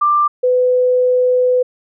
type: tone pair in turn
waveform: sine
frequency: 1184 / 501.4 Hz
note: D6 / B4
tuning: +14 / +26 cents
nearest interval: octave + minor third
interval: 1488 cents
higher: first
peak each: -10 dBFS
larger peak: neither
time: 0.01-0.28 / 0.43-1.63 s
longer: second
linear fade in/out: 10 ms
effects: none